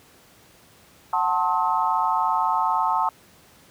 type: chord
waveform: sine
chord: F# diminished seventh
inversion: none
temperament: just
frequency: 740 / 888 / 1065.6 / 1278.7 Hz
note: F#5 / A5 / C6 / Eb6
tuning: 0 / +16 / +31 / +47 cents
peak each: -27 / -22 / -25 / -27 dBFS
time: 1.13-3.09 s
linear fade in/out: 2 ms
effects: pink hiss -53 dBFS RMS until 3.7 s + high-pass 80 Hz 12 dB/octave